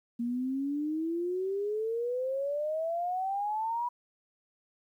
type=exponential sweep; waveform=sine; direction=up; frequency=233.1 to 979 Hz; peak=-29 dBFS; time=0.19-3.89 s; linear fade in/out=10 ms; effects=11-bit